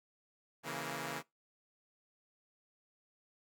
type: chord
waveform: 5% pulse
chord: A# diminished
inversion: first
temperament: equal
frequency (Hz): 138.59 / 164.81 / 233.1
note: C#3 / E3 / A#3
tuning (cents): 0 / 0 / 0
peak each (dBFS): -32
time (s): 0.63-1.23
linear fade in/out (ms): 50
effects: noise-tail reverb RT60 0.2 s tail -23 dB re dry